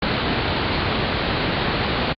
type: low-pass noise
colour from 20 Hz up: pink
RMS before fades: -21 dBFS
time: 0.02-2.13 s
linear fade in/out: 5 ms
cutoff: 4500 Hz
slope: 96 dB/octave
effects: high-pass 60 Hz 12 dB/octave + AAC 64 kbps